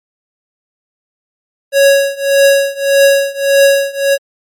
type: tone with tremolo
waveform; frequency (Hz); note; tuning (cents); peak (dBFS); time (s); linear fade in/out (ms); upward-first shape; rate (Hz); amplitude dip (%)
square; 554.4; C#5; 0; -4; 1.72-4.18; 50; triangle; 1.7; 95
effects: MP3 64 kbps